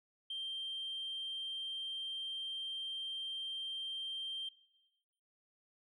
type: tone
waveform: sine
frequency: 3160 Hz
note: G7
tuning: 13 cents sharp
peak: -37 dBFS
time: 0.3-4.49 s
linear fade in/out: 5 ms
effects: noise-tail reverb RT60 1.0 s tail -19 dB re dry + tanh soft clip ceiling -35 dBFS